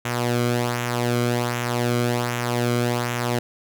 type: tone with flanger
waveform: sawtooth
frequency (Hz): 120.7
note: B2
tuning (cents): -39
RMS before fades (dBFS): -23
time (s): 0.05-3.39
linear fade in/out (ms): 5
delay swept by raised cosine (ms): 0.21 to 1.13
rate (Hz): 1.3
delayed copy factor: -0.6
effects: none